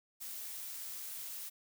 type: noise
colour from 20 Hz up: blue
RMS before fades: -44 dBFS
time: 0.2-1.5 s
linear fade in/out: 20 ms
effects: none